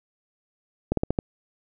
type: slowing click train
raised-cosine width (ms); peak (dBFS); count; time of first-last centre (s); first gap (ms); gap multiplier
2; -9; 5; 0.92-1.189; 53; 1.16
effects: none